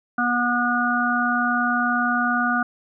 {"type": "harmonic tone", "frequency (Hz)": 242.6, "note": "B3", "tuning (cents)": -31, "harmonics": [1, 3, 5, 6], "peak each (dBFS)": [-24, -26, -25, -22], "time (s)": [0.18, 2.63], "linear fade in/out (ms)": 5, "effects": []}